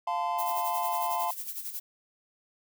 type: chord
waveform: triangle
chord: F major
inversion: none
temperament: equal with one note detuned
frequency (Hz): 698.5 / 880 / 1025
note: F5 / A5 / C6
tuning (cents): 0 / 0 / -36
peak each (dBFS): -30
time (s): 0.07-1.31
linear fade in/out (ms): 5
type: noise with tremolo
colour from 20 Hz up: violet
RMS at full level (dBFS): -35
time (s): 0.38-1.8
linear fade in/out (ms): 10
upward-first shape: sine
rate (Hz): 11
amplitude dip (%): 65
effects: none